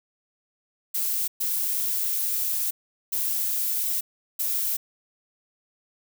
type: noise bursts at uneven times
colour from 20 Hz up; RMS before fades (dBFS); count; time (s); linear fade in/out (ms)
violet; -26; 4; 0.94-1.28 / 1.4-2.71 / 3.12-4.01 / 4.39-4.77; 10
effects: none